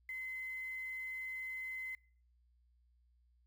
sine tone with quantisation, 2051 Hz, C7, 35 cents flat, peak -40 dBFS, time 0.09-1.95 s, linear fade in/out 2 ms, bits 10, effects noise-tail reverb RT60 0.5 s tail -23 dB re dry + added 60 Hz sine -68 dBFS peak until 3.46 s

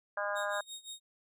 harmonic tone, 203.8 Hz, G#3, 32 cents flat, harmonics 3 / 4 / 5 / 6 / 7 / 8, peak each -36 / -42 / -40 / -41 / -41 / -38 dBFS, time 0.17-0.61 s, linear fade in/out 5 ms
25% pulse tone with tremolo, 3729 Hz, A#7, in tune, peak -37 dBFS, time 0.35-1 s, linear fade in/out 20 ms, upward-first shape sine, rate 5.8 Hz, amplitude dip 90%
effects none

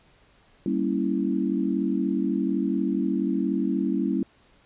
sine chord, G diminished seventh, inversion none, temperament equal, 196 / 233.1 / 277.2 / 329.6 Hz, G3 / Bb3 / Db4 / Fb4, 0 / 0 / 0 / 0 cents, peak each -27 / -29 / -27 / -28 dBFS, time 0.66-4.23 s, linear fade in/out 2 ms, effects pink hiss -59 dBFS RMS until 4.65 s + resampled to 8000 Hz

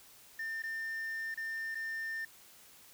sine tone with dropouts, 1800 Hz, A6, 39 cents sharp, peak -33 dBFS, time 0.39-2.25 s, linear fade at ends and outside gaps 5 ms, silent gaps 0.622-0.636 / 1.343-1.374 / 1.747-1.753 s, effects tanh soft clip ceiling -35 dBFS + white hiss -58 dBFS RMS until 2.93 s

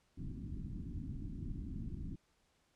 pink low-pass noise, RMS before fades -43 dBFS, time 0.17-2.16 s, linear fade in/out 10 ms, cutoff 300 Hz, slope 48 dB/octave, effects pink hiss -75 dBFS RMS until 2.75 s + low-pass 9000 Hz 12 dB/octave

